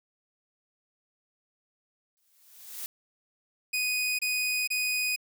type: noise with exponential growth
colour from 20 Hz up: blue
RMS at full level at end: -35 dBFS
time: 2.17-2.86 s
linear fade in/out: 0 ms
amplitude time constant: 150 ms
type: tone bursts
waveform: sawtooth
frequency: 2489 Hz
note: D#7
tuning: in tune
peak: -23 dBFS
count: 3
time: 3.73-5.162 s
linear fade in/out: 10 ms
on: 460 ms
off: 26 ms
effects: none